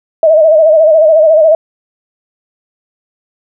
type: tone with vibrato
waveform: sine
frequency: 630 Hz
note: D#5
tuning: 21 cents sharp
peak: -3 dBFS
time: 0.23-1.55 s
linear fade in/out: 2 ms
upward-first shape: sine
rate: 14 Hz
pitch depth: 77 cents each way
effects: none